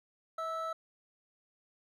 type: tone pair together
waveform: triangle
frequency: 646.6 / 1312 Hz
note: E5 / E6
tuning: -34 / -9 cents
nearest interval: octave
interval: 1225 cents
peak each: -37 / -34 dBFS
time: 0.38-0.73 s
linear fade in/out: 5 ms
effects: none